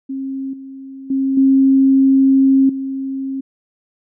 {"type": "tone with level steps", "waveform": "sine", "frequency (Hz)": 268.7, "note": "C4", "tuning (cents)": 46, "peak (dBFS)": [-21, -30, -14, -8, -20], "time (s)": [0.09, 3.41], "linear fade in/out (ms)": 10, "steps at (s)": [0.53, 1.1, 1.37, 2.69], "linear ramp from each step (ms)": 5, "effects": []}